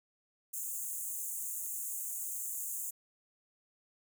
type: high-pass noise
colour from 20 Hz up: pink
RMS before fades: -39 dBFS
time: 0.53-2.91 s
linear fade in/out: 10 ms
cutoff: 6600 Hz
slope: 96 dB/octave
effects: none